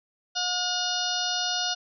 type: harmonic tone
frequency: 720 Hz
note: F#5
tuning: 47 cents flat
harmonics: 1 / 2 / 4 / 5 / 6 / 7 / 8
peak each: -33 / -33 / -33 / -33 / -33 / -33 / -33 dBFS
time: 0.35-1.75 s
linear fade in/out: 20 ms
effects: none